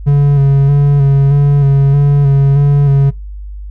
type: tone with vibrato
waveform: triangle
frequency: 140.6 Hz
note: C#3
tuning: 25 cents sharp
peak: -3 dBFS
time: 0.06-3.11 s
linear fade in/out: 20 ms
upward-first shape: square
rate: 1.6 Hz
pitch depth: 26 cents each way
effects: noise-tail reverb RT60 0.2 s tail -22 dB re dry + added 50 Hz sine -23 dBFS peak until 3.7 s